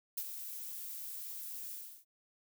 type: noise with ADSR envelope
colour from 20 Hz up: violet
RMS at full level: -36 dBFS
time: 0.17-2.05 s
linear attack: 8 ms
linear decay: 56 ms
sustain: -8 dB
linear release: 330 ms
effects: none